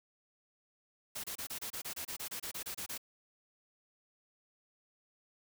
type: noise bursts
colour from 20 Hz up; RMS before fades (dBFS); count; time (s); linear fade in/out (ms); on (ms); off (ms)
white; -41; 16; 1.15-2.979; 10; 89; 27
effects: none